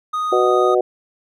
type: tone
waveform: triangle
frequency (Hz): 1243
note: D#6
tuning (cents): -2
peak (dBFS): -17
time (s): 0.13-0.75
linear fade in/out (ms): 10
type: harmonic tone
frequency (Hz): 123.47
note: B2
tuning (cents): 0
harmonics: 3 / 4 / 5 / 6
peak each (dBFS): -16 / -19 / -20 / -22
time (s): 0.32-0.81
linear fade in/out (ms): 5
effects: none